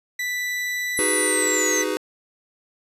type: tone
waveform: 40% pulse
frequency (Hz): 1978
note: B6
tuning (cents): +2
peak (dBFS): -23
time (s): 0.19-1.84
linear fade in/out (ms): 5
type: exponential sweep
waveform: sine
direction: down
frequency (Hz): 11110 to 6080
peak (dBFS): -22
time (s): 0.97-1.82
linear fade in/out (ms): 5
type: chord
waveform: square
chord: G# minor seventh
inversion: second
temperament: just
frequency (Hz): 311.5 / 373.8 / 415.3 / 498.4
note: D#4 / F#4 / G#4 / B4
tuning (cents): +2 / +18 / 0 / +16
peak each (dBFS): -29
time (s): 0.99-1.97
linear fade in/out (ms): 0
effects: resampled to 32000 Hz